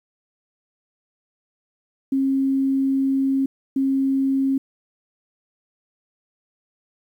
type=tone bursts at uneven times; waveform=sine; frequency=270 Hz; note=C#4; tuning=45 cents flat; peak=-17 dBFS; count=2; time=2.12-3.46 / 3.76-4.58 s; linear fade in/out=5 ms; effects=9-bit